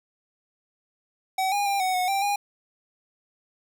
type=tone with pitch steps; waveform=square; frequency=759 / 814 / 797 / 745 / 731 / 786 / 814 Hz; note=F#5 / G#5 / G5 / F#5 / F#5 / G5 / G#5; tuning=+44 / -35 / +28 / +12 / -21 / +4 / -35 cents; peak=-23 dBFS; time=1.38-2.36 s; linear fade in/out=5 ms; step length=140 ms; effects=none